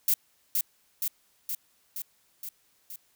violet noise with echo, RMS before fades -23 dBFS, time 0.08-0.14 s, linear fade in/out 2 ms, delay 470 ms, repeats 6, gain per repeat -3 dB, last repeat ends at 2.96 s, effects white hiss -67 dBFS RMS until 3.15 s

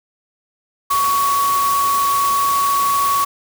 sine tone in noise, 1120 Hz, C#6, 18 cents sharp, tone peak -14 dBFS, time 0.9-3.25 s, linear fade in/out 10 ms, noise white, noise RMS -25 dBFS, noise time 0.9-3.25 s, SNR +8 dB, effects none

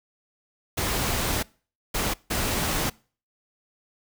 pink noise bursts at uneven times, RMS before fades -26 dBFS, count 3, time 0.77-1.43 / 1.94-2.14 / 2.3-2.9 s, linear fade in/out 10 ms, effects noise-tail reverb RT60 0.4 s tail -24 dB re dry

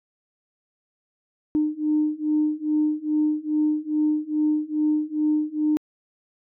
sine beating tone pair, 302.9 / 305.3 Hz, D#4 / D#4, -46 / -33 cents, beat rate 2.4 Hz, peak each -23 / -22 dBFS, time 1.55-5.77 s, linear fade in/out 0 ms, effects tanh soft clip ceiling -12 dBFS

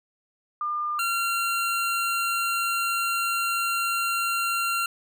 sine / 25% pulse tone pair in turn, 1203 / 1375.8 Hz, D6 / F6, +41 / -26 cents, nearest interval major second, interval 233 cents, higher second, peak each -25 / -20 dBFS, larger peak second, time 0.61-0.99 / 0.99-4.86 s, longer second, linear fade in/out 2 ms, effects none

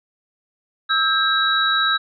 sine tone cluster, 1302 / 1597 / 3879 Hz, E6 / G6 / B7, -22 / +32 / -32 cents, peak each -20 dBFS, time 0.89-1.98 s, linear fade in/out 20 ms, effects none

